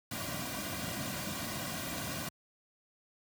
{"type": "noise with comb filter", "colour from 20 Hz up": "pink", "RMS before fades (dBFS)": -38, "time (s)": [0.11, 2.29], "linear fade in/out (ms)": 5, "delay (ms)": 2.3, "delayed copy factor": -0.75, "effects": ["high-pass 80 Hz 12 dB/octave"]}